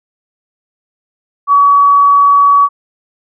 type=tone; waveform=sine; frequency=1134 Hz; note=C#6; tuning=39 cents sharp; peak=-4 dBFS; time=1.47-2.69 s; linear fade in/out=50 ms; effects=none